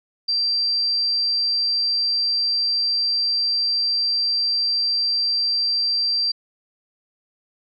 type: tone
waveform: sine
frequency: 4707 Hz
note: D8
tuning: 3 cents sharp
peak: -18 dBFS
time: 0.28-6.32 s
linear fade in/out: 10 ms
effects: none